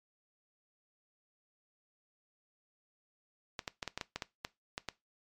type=clicks; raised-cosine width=0.2 ms; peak=-19 dBFS; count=11; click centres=3.592 / 3.678 / 3.828 / 3.877 / 3.976 / 4.012 / 4.16 / 4.222 / 4.449 / 4.779 / 4.887 s; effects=noise-tail reverb RT60 0.2 s tail -19 dB re dry + MP3 96 kbps